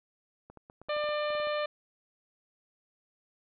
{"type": "clicks", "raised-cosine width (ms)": 1, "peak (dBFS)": -35, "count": 12, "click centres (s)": [0.5, 0.573, 0.699, 0.816, 0.886, 0.966, 1.041, 1.09, 1.304, 1.351, 1.4, 1.471]}
{"type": "harmonic tone", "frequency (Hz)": 597, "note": "D5", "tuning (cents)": 28, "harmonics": [1, 2, 3, 4, 5, 6, 7], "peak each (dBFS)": [-30, -36, -40, -42, -44, -46, -47], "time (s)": [0.89, 1.66], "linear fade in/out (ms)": 5}
{"effects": []}